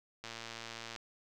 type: click train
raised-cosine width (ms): 0.2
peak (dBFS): -26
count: 84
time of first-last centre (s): 0.24-0.962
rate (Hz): 115
effects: none